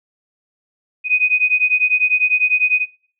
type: beating tone pair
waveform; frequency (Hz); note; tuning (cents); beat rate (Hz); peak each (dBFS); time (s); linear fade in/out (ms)
sine; 2491 / 2501; D#7 / D#7; +1 / +8; 10; -16; 1.04-2.86; 50
effects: noise-tail reverb RT60 0.5 s tail -20 dB re dry